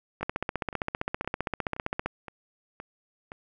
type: two click trains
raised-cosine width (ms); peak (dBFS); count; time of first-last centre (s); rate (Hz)
0.5; -13 / -24; 29 / 7; 0.23-2.06 / 0.21-3.319; 15.3 / 1.93
effects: none